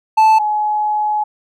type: tone pair in turn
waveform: triangle / sine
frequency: 876 / 845.7 Hz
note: A5 / G#5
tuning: -8 / +31 cents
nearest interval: minor second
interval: 61 cents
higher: first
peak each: -5 / -14 dBFS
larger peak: first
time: 0.17-0.39 / 0.39-1.24 s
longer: second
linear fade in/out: 10 ms
effects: none